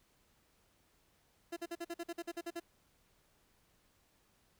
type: tone bursts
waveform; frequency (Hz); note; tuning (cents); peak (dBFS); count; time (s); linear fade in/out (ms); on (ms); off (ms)
30% pulse; 340.1; F4; -46; -36; 12; 1.52-2.6; 10; 46; 48
effects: pink hiss -72 dBFS RMS until 4.59 s